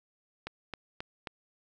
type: click train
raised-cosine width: 0.3 ms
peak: -21 dBFS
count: 4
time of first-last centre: 0.47-1.272 s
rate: 3.74 Hz
effects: none